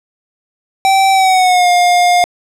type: tone with pitch glide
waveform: square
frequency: 774 to 709.8 Hz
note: G5 to F5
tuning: -22 to +28 cents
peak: -8 dBFS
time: 0.85-2.24 s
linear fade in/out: 0 ms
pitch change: -150 cents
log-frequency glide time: 1.12-1.69 s
effects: low-pass 10000 Hz 12 dB/octave